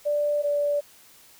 sine tone pair in turn, 587.3 / 580.6 Hz, D5 / D5, 0 / -20 cents, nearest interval unison, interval 20 cents, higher first, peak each -21 dBFS, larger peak neither, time 0.05-0.43 / 0.43-0.81 s, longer neither, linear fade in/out 20 ms, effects white hiss -53 dBFS RMS until 1.39 s

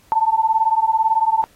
sine beating tone pair, 880 / 898 Hz, A5 / A5, 0 / +35 cents, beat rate 18 Hz, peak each -17 dBFS, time 0.12-1.44 s, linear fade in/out 0 ms, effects pink hiss -54 dBFS RMS until 1.55 s + AAC 48 kbps

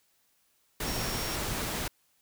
sine tone in noise, 5550 Hz, F8, 12 cents flat, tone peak -39 dBFS, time 0.86-1.36 s, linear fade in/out 5 ms, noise pink, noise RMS -33 dBFS, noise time 0.8-1.88 s, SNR -9 dB, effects white hiss -70 dBFS RMS until 2.21 s

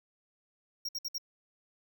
square tone bursts, 5588 Hz, F8, in tune, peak -34 dBFS, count 4, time 0.85-1.182 s, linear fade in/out 5 ms, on 38 ms, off 60 ms, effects none

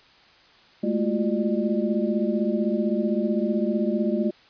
sine tone cluster, 208.8 / 224.5 / 343.1 / 367 / 601 Hz, G#3 / A3 / F4 / F#4 / D5, +10 / +35 / -31 / -14 / +40 cents, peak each -25 / -26 / -28 / -32 / -30 dBFS, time 0.83-4.31 s, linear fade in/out 10 ms, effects white hiss -54 dBFS RMS until 4.49 s + resampled to 11025 Hz

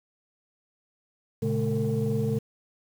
sine tone cluster, 116.3 / 139.4 / 214.2 / 452.1 Hz, A#2 / C#3 / A3 / A4, -4 / +10 / -46 / +47 cents, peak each -28 dBFS, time 1.42-2.39 s, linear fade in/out 10 ms, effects tanh soft clip ceiling -18 dBFS + 8-bit

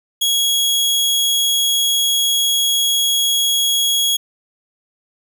sawtooth tone, 3322 Hz, G#7, in tune, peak -11 dBFS, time 0.21-4.17 s, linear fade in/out 10 ms, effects none

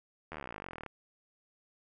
slowing click train, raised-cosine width 0.5 ms, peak -26 dBFS, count 30, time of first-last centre 0.32-0.863 s, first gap 12 ms, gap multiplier 1.03, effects none

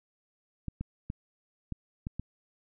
clicks, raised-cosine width 5 ms, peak -22 dBFS, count 6, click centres 0.683 / 0.81 / 1.101 / 1.723 / 2.069 / 2.196 s, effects none

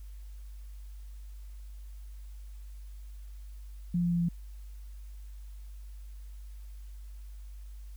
sine tone with pitch steps, 174.61 / 173.4 / 172.21 / 171.02 Hz, F3 / F3 / F3 / F3, 0 / -12 / -24 / -36 cents, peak -25 dBFS, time 3.94-4.288 s, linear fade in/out 5 ms, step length 87 ms, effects added 50 Hz sine -42 dBFS peak until 7.96 s + white hiss -65 dBFS RMS until 7.96 s

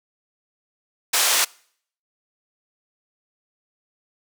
white band-pass noise, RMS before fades -19 dBFS, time 1.13-1.45 s, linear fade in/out 10 ms, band 610 to 9800 Hz, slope 12 dB/octave, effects noise-tail reverb RT60 0.6 s tail -25 dB re dry

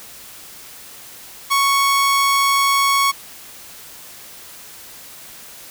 sawtooth tone, 1108.7 Hz, C#6, in tune, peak -10 dBFS, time 1.5-3.12 s, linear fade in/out 20 ms, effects white hiss -39 dBFS RMS until 5.7 s

